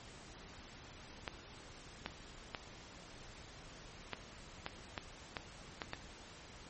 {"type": "clicks", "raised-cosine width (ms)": 0.3, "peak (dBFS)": -22, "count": 9, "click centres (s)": [1.278, 2.061, 2.548, 4.133, 4.664, 4.978, 5.368, 5.818, 5.934], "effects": ["pink hiss -54 dBFS RMS until 6.69 s", "MP3 32 kbps"]}